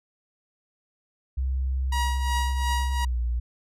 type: tone with pitch glide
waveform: sine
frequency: 65.5 to 59.37 Hz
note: C2 to A#1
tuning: +2 to +32 cents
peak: -23 dBFS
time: 1.37-3.4 s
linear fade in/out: 10 ms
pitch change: -170 cents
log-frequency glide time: 2.98-3.18 s
type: tone with tremolo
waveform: sawtooth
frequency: 956 Hz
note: A#5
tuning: 43 cents sharp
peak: -21 dBFS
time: 1.92-3.05 s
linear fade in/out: 5 ms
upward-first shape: triangle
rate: 2.8 Hz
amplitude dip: 75%
effects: low-pass 12000 Hz 12 dB/octave